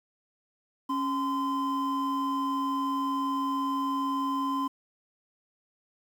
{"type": "tone pair together", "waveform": "triangle", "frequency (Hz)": [275.4, 1029], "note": ["C#4", "C6"], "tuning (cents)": [-11, -29], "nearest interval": "octave + major seventh", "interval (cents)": 2282, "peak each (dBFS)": [-28, -27], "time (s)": [0.89, 4.68], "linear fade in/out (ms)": 10, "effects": ["9-bit"]}